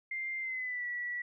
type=tone with pitch glide; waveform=sine; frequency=2098 to 1946.2 Hz; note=C7 to B6; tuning=+4 to -26 cents; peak=-34 dBFS; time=0.11-1.22 s; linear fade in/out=5 ms; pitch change=-130 cents; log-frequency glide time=0.39-0.86 s; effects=none